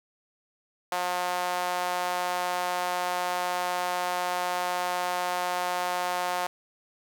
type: tone with high-pass filter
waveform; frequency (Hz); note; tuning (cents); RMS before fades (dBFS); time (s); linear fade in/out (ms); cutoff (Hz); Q
sawtooth; 179.2; F3; +45; -29; 0.92-6.47; 2; 760; 2.3
effects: none